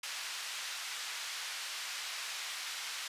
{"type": "band-pass noise", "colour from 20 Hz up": "white", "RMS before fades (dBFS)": -41, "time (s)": [0.03, 3.08], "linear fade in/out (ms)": 5, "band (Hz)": [1200, 5100], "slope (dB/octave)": 12, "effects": ["resampled to 32000 Hz"]}